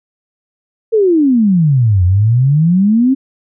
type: exponential two-way sweep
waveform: sine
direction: down then up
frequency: 461.9 to 87.31 to 274.7 Hz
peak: -7 dBFS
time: 0.92-3.15 s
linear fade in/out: 20 ms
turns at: 2.04 s
effects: none